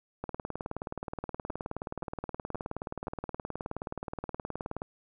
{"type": "two click trains", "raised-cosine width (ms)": 1, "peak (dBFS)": [-23, -21], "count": [4, 88], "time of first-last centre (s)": [[1.5, 3.071], [0.24, 4.819]], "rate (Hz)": [1.91, 19], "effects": []}